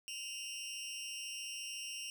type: tone with amplitude modulation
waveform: 20% pulse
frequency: 2791 Hz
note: F7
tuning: 2 cents flat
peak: -33 dBFS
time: 0.08-2.1 s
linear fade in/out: 0 ms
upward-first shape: sine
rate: 234 Hz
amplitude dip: 90%
effects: none